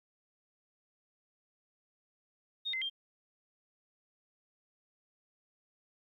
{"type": "tone with pitch steps", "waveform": "sine", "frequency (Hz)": [3700, 2067, 3186], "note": ["A#7", "C7", "G7"], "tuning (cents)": [-14, -22, 27], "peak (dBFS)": -33, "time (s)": [2.65, 2.899], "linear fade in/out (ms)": 20, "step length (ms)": 83, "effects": ["12-bit"]}